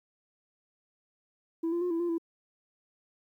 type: tone with pitch steps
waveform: sine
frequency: 329.8 / 343.6 / 356.9 / 332.4 / 346.4 / 333.2 Hz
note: E4 / F4 / F4 / E4 / F4 / E4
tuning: +1 / -28 / +38 / +15 / -14 / +19 cents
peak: -25 dBFS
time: 1.63-2.182 s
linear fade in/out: 10 ms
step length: 92 ms
effects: tanh soft clip ceiling -26 dBFS + 11-bit